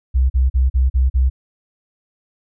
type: tone bursts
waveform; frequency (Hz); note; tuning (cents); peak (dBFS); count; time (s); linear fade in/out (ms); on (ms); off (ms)
sine; 64.6; C2; -21; -11; 6; 0.14-1.3; 20; 160; 40
effects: none